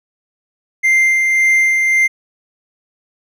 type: tone with tremolo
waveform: triangle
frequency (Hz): 2093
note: C7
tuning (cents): 0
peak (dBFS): -7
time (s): 0.83-2.08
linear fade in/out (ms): 20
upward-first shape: sine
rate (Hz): 1.8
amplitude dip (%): 30
effects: none